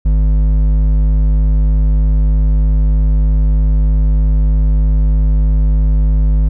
triangle tone with hard clipping, 51.6 Hz, G#1, 10 cents flat, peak -10 dBFS, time 0.05-6.49 s, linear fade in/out 10 ms, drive 11 dB, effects none

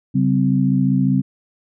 sine tone cluster, 138.3 / 193.2 / 258.7 Hz, C#3 / G3 / C4, -4 / -25 / -19 cents, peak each -18 dBFS, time 0.14-1.22 s, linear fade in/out 20 ms, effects none

